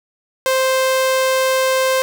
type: tone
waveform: sawtooth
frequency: 523.3 Hz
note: C5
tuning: in tune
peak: -10 dBFS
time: 0.46-2.02 s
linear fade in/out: 0 ms
effects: none